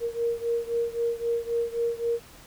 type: beating tone pair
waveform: sine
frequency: 466.2 / 470 Hz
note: A#4 / A#4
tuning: 0 / +14 cents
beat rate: 3.8 Hz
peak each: -27 / -29 dBFS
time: 0-2.2 s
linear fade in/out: 50 ms
effects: pink hiss -50 dBFS RMS until 2.46 s